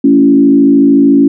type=tone with frequency modulation; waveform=sine; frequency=280.1 Hz; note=C#4; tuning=18 cents sharp; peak=-3 dBFS; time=0.04-1.28 s; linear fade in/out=5 ms; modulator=53.6 Hz; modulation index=0.85; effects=none